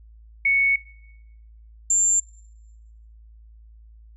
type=tone pair in turn; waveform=sine; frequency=2217 / 7295 Hz; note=C#7 / A#8; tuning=0 / -38 cents; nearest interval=octave + major sixth; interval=2062 cents; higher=second; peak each=-16 dBFS; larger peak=neither; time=0.45-0.76 / 1.9-2.2 s; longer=first; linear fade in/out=5 ms; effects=noise-tail reverb RT60 1.0 s tail -22 dB re dry + added 55 Hz sine -45 dBFS peak until 4.16 s